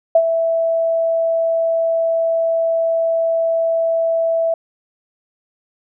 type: tone with ADSR envelope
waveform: sine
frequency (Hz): 659.3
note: E5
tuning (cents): 0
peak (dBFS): -6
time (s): 0.15-4.54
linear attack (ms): 5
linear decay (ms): 62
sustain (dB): -8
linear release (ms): 3
effects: none